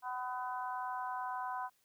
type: harmonic tone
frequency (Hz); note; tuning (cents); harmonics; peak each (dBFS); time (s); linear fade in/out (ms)
251.2; B3; +30; 3 / 4 / 5 / 6; -41 / -39 / -48 / -47; 0.02-1.7; 50
effects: white hiss -74 dBFS RMS until 1.84 s